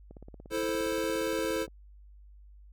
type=click train; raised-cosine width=2 ms; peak=-34 dBFS; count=28; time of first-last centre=0.11-1.68 s; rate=17.2 Hz
type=chord; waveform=square; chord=A minor; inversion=second; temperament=equal; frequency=329.6 / 440 / 523.3 Hz; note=E4 / A4 / C5; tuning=0 / 0 / 0 cents; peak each=-34 dBFS; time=0.5-1.67 s; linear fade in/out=50 ms
effects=added 50 Hz sine -50 dBFS peak until 2.72 s